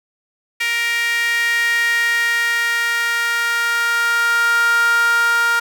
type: tone with high-pass filter sweep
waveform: sawtooth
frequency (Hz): 468.1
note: A#4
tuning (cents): +7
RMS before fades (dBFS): -17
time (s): 0.6-5.6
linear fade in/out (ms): 10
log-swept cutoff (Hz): 2100 to 1300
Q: 6.1
effects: none